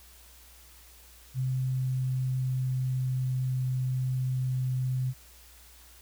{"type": "tone with pitch glide", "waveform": "sine", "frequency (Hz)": [129.6, 128.63], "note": ["C3", "C3"], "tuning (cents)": [-16, -29], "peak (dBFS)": -26, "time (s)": [1.34, 5.14], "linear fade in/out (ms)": 50, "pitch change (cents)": -13, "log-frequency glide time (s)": [1.67, 3.81], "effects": ["added 60 Hz sine -55 dBFS peak until 6.01 s", "white hiss -55 dBFS RMS until 6.01 s"]}